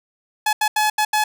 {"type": "tone bursts at uneven times", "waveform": "sawtooth", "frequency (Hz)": 852, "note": "G#5", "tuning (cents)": 44, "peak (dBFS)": -12, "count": 5, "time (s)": [[0.46, 0.53], [0.61, 0.68], [0.76, 0.9], [0.98, 1.05], [1.13, 1.24]], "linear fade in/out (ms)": 5, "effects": []}